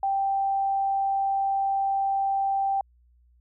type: tone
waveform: sine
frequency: 784 Hz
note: G5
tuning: in tune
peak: -22 dBFS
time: 0.03-2.81 s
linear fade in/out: 2 ms
effects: added 60 Hz sine -57 dBFS peak until 3.4 s